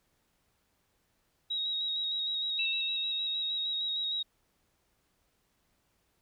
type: tone with vibrato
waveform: sine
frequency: 3804 Hz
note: A#7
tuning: 34 cents sharp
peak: -30 dBFS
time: 1.5-4.23 s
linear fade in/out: 10 ms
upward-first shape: square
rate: 6.5 Hz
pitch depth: 20 cents each way
type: tone with exponential decay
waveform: sine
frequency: 2655 Hz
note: E7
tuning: 12 cents sharp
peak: -29 dBFS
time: 2.59-3.79 s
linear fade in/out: 2 ms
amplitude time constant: 260 ms
effects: pink hiss -74 dBFS RMS until 6.21 s